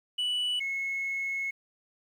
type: tone pair in turn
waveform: sine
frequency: 2960 / 2183 Hz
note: F#7 / C#7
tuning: 0 / -27 cents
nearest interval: perfect fourth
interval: 527 cents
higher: first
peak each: -24 / -28 dBFS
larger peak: first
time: 0.18-0.6 / 0.6-1.51 s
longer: second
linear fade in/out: 10 ms
effects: tanh soft clip ceiling -26 dBFS + 10-bit